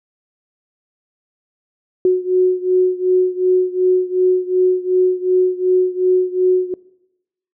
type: beating tone pair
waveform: sine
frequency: 366.6 / 369.3 Hz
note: F#4 / F#4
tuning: -16 / -3 cents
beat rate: 2.7 Hz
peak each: -14 / -16 dBFS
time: 2.05-6.74 s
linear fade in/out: 2 ms
effects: noise-tail reverb RT60 0.9 s tail -22 dB re dry